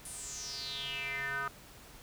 square tone with band-pass filter sweep, 138.5 Hz, C#3, 1 cent flat, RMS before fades -39 dBFS, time 0.05-1.48 s, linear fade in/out 2 ms, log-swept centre 10000 to 1300 Hz, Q 6.8, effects added 50 Hz sine -59 dBFS peak until 2.02 s + pink hiss -54 dBFS RMS until 2.02 s

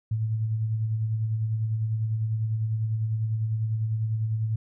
sine tone with tremolo, 110.3 Hz, A2, 5 cents sharp, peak -22 dBFS, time 0.11-4.56 s, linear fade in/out 5 ms, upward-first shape sine, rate 10 Hz, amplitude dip 40%, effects none

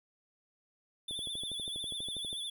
square tone with vibrato, 3478 Hz, A7, 21 cents flat, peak -37 dBFS, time 1.08-2.5 s, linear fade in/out 5 ms, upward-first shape sine, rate 14 Hz, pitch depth 57 cents each way
click train, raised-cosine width 2 ms, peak -34 dBFS, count 16, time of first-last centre 1.11-2.33 s, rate 12.3 Hz
effects none

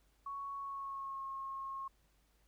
sine tone with pitch glide, 1112 to 1082.2 Hz, C#6 to C#6, +5 to -42 cents, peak -40 dBFS, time 0.26-1.88 s, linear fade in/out 5 ms, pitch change -47 cents, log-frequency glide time 0.56-1.23 s, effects added 51 Hz sine -70 dBFS peak until 2.47 s + pink hiss -75 dBFS RMS until 2.47 s

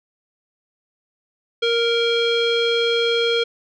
square tone with low-pass filter, 466.2 Hz, A#4, in tune, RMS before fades -19 dBFS, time 1.62-3.44 s, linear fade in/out 10 ms, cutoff 3500 Hz, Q 5.2, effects none

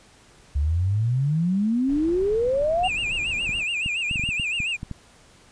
sine exponential sweep, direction up, 68.3 to 759 Hz, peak -19 dBFS, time 0.55-2.88 s, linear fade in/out 10 ms
brown noise, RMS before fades -37 dBFS, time 1.88-3.64 s, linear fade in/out 20 ms
triangle tone with vibrato, 2603 Hz, E7, 22 cents flat, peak -22 dBFS, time 2.83-4.77 s, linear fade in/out 20 ms, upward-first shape sine, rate 7.1 Hz, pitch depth 150 cents each way
clicks, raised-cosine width 5 ms, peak -19 dBFS, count 11, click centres 3.493 / 3.861 / 4.112 / 4.158 / 4.196 / 4.238 / 4.29 / 4.398 / 4.603 / 4.831 / 4.913 s
effects pink hiss -53 dBFS RMS until 5.51 s + resampled to 22050 Hz

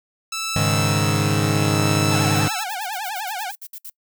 10% pulse tone with tremolo, 1318.5 Hz, E6, in tune, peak -15 dBFS, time 0.32-2.64 s, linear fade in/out 5 ms, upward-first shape sine, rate 0.69 Hz, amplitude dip 45%
sawtooth chord, Ab suspended fourth, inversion none, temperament equal, 103.83 / 138.59 / 155.56 Hz, Ab2 / Db3 / Eb3, 0 / 0 / 0 cents, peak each -17 / -20 / -18 dBFS, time 0.56-2.48 s, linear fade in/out 0 ms
sawtooth tone with vibrato, 798 Hz, G5, 31 cents sharp, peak -22 dBFS, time 2.1-3.52 s, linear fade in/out 20 ms, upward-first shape triangle, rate 10 Hz, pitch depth 220 cents each way
violet noise bursts, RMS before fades -35 dBFS, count 14, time 2.35-3.899 s, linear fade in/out 5 ms, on 54 ms, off 61 ms
effects noise-tail reverb RT60 0.1 s tail -24 dB re dry

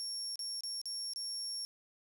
35% pulse tone with dropouts, 5510 Hz, F8, 24 cents flat, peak -35 dBFS, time 0-1.65 s, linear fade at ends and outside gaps 0 ms, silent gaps 0.357-0.392 / 0.607-0.635 / 0.815-0.856 / 1.135-1.16 s, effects none

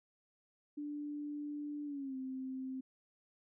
sine tone with pitch glide, 293.7 to 261.7 Hz, D4 to C4, 0 to 0 cents, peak -39 dBFS, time 0.77-2.81 s, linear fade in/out 10 ms, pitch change -200 cents, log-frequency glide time 1.85-2.16 s, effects none

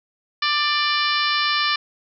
harmonic tone, 591 Hz, D5, 11 cents sharp, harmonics 2 / 3 / 4 / 5 / 6 / 7 / 8 / 9, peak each -23 / -25 / -26 / -27 / -28 / -28 / -29 / -30 dBFS, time 0.42-1.76 s, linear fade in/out 5 ms, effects none

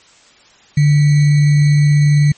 sine tone with sample-and-hold, 146.83 Hz, D3, in tune, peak -7 dBFS, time 0.77-2.32 s, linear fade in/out 5 ms, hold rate 2100 Hz, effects white hiss -47 dBFS RMS until 2.37 s + MP3 32 kbps

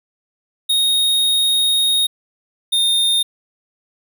square tone pair in turn, 3729 / 3656 Hz, A#7 / A#7, 0 / -34 cents, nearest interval unison, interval 34 cents, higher first, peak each -14 dBFS, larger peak neither, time 0.69-2.07 / 2.72-3.23 s, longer first, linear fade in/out 10 ms, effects none

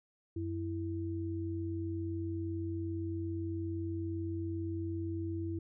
sine tone pair together, 92.7 / 330.3 Hz, F#2 / E4, +4 / +4 cents, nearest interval octave + minor seventh, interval 2200 cents, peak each -37 / -37 dBFS, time 0.36-5.59 s, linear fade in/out 5 ms, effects none

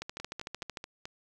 two click trains, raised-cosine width 0.2 ms, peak -20 / -23 dBFS, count 11 / 5, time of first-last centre 0.02-0.772 / 0.2-1.055 s, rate 13.3 / 4.68 Hz, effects 10-bit

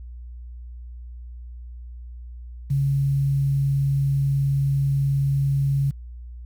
sine tone with quantisation, 138.59 Hz, C#3, in tune, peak -18 dBFS, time 2.7-5.91 s, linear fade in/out 10 ms, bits 8, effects added 60 Hz sine -35 dBFS peak until 6.45 s

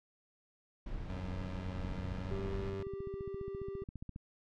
brown noise, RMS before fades -42 dBFS, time 0.86-2.7 s, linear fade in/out 5 ms
25% pulse tone with pitch glide, 92.5 to 96.21 Hz, F#2 to G2, 0 to -32 cents, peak -37 dBFS, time 1.09-2.83 s, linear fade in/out 5 ms, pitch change +68 cents, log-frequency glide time 2.18-2.52 s
click train, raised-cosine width 5 ms, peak -32 dBFS, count 36, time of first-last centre 1.78-4.161 s, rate 14.7 Hz
triangle tone, 392 Hz, G4, in tune, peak -38 dBFS, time 2.31-3.84 s, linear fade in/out 5 ms
effects low-pass 4000 Hz 12 dB/octave

